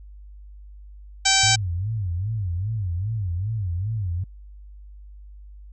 harmonic tone, 775 Hz, G5, 20 cents flat, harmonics 1 / 2 / 3 / 4 / 5 / 6 / 7 / 8 / 9 / 10, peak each -25 / -25 / -25 / -25 / -25 / -25 / -25 / -25 / -25 / -25 dBFS, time 1.25-1.56 s, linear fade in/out 10 ms
sine tone with vibrato, 98 Hz, G2, in tune, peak -23 dBFS, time 1.43-4.24 s, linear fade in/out 5 ms, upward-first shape sine, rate 2.5 Hz, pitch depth 250 cents each way
effects added 50 Hz sine -40 dBFS peak until 5.72 s

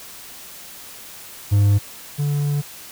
triangle tone pair in turn, 101.6 / 144.98 Hz, G#2 / D3, -38 / -22 cents, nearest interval tritone, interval 616 cents, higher second, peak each -10 / -16 dBFS, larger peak first, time 1.51-1.79 / 2.18-2.62 s, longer second, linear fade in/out 20 ms, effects white hiss -39 dBFS RMS until 2.91 s

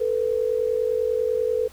sine tone pair together, 443.8 / 493.9 Hz, A4 / B4, +15 / 0 cents, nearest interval major second, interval 185 cents, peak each -23 dBFS, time 0-1.68 s, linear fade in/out 10 ms, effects added 71 Hz sine -49 dBFS peak until 1.72 s + pink hiss -50 dBFS RMS until 1.72 s

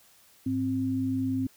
sine tone pair together, 104.25 / 262.7 Hz, G#2 / C4, +7 / +7 cents, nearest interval octave + major third, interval 1600 cents, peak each -33 / -26 dBFS, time 0.46-1.47 s, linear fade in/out 5 ms, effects white hiss -59 dBFS RMS until 1.56 s

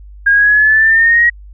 sine exponential sweep, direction up, 1616 to 1908 Hz, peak -6 dBFS, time 0.26-1.3 s, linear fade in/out 10 ms, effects added 50 Hz sine -32 dBFS peak until 1.53 s

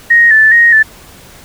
sine tone with vibrato, 1812 Hz, A#6, 50 cents flat, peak -3 dBFS, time 0.1-0.83 s, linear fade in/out 10 ms, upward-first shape square, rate 2.4 Hz, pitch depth 55 cents each way, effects pink hiss -37 dBFS RMS until 1.44 s

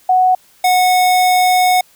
sine / square tone pair in turn, 740 / 732.8 Hz, F#5 / F#5, 0 / -17 cents, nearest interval unison, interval 17 cents, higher first, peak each -8 / -10 dBFS, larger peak first, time 0.09-0.35 / 0.64-1.81 s, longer second, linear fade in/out 5 ms, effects white hiss -50 dBFS RMS until 1.95 s

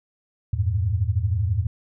sine tone cluster, 83.4 / 97.4 / 109.7 Hz, E2 / G2 / A2, +21 / -11 / -5 cents, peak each -24 dBFS, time 0.53-1.67 s, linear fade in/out 5 ms, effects none

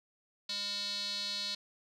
square tone with band-pass filter, 202.5 Hz, G#3, 43 cents flat, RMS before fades -37 dBFS, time 0.49-1.55 s, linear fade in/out 5 ms, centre 4200 Hz, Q 7.3, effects none

